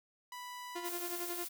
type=tone; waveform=sawtooth; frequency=987.8 Hz; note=B5; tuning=in tune; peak=-40 dBFS; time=0.32-0.89 s; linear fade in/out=2 ms
type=tone with tremolo; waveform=sawtooth; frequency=349.2 Hz; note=F4; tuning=in tune; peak=-34 dBFS; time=0.75-1.45 s; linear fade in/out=10 ms; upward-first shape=sine; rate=11 Hz; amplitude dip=65%
type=noise; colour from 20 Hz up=blue; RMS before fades=-42 dBFS; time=0.84-1.49 s; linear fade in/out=20 ms
effects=none